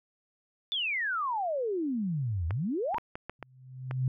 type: exponential two-way sweep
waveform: sine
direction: down then up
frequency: 3560 to 77.78 to 1020 Hz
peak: -28 dBFS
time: 0.72-2.98 s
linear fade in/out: 0 ms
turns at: 2.47 s
type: clicks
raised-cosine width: 0.5 ms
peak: -22 dBFS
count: 7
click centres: 2.508 / 2.945 / 2.983 / 3.155 / 3.296 / 3.427 / 3.911 s
type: tone with exponential growth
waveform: sine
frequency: 129.1 Hz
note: C3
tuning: 23 cents flat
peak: -23 dBFS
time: 3.39-4.08 s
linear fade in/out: 2 ms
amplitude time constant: 150 ms
effects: none